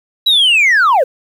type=linear sweep; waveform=sine; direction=down; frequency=3951 to 466.2 Hz; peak=-5 dBFS; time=0.26-1.04 s; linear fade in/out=10 ms; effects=tanh soft clip ceiling -6 dBFS + 7-bit